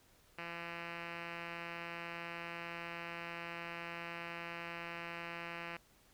5% pulse tone with low-pass filter, 169.9 Hz, F3, 47 cents flat, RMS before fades -45 dBFS, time 0.38-5.77 s, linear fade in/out 5 ms, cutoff 2800 Hz, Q 3.6, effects pink hiss -67 dBFS RMS until 6.13 s

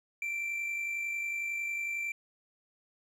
triangle tone with amplitude modulation, 2349 Hz, D7, in tune, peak -29 dBFS, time 0.22-2.12 s, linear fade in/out 2 ms, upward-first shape sine, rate 51 Hz, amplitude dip 35%, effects none

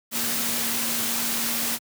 sine tone in noise, 233.1 Hz, A#3, in tune, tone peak -35 dBFS, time 0.11-1.79 s, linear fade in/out 50 ms, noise white, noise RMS -26 dBFS, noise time 0.11-1.79 s, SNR -12 dB, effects high-pass 100 Hz 12 dB/octave

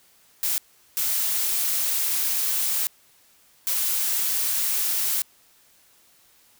blue noise bursts at uneven times, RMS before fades -24 dBFS, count 3, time 0.43-0.58 / 0.97-2.87 / 3.67-5.22 s, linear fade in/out 0 ms, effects white hiss -58 dBFS RMS until 6.59 s

